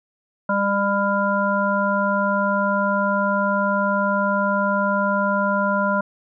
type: harmonic tone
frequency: 200 Hz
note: G3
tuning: 35 cents sharp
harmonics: 1 / 3 / 5 / 7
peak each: -23 / -23 / -23 / -23 dBFS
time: 0.49-6.01 s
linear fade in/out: 5 ms
effects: none